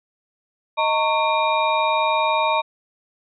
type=tone cluster; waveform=sine; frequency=625 / 911 / 1107 / 2395 / 3752 Hz; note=D#5 / A#5 / C#6 / D7 / A#7; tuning=+8 / -40 / -3 / +33 / +11 cents; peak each=-23 / -20 / -24 / -26 / -29 dBFS; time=0.77-2.62 s; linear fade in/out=20 ms; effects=none